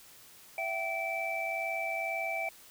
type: tone cluster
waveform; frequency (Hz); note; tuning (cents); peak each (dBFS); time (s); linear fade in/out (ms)
sine; 664 / 766 / 2322; E5 / G5 / D7; +12 / -40 / -20; -36 / -38 / -34; 0.58-2.49; 2
effects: white hiss -55 dBFS RMS until 2.7 s